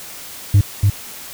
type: tone with echo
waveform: sine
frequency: 100.4 Hz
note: G2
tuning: 42 cents sharp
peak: -4 dBFS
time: 0.54-0.61 s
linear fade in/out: 5 ms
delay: 290 ms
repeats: 1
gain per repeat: -4 dB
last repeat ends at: 0.9 s
effects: tanh soft clip ceiling -6 dBFS + white hiss -34 dBFS RMS until 1.33 s